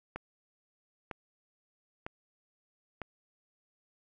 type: click train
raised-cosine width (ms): 0.5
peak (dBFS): -23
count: 4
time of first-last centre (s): 0.16-3.017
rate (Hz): 1.05
effects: none